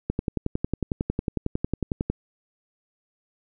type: click train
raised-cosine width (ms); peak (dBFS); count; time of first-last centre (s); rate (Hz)
3; -11; 23; 0.1-2.1; 11
effects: none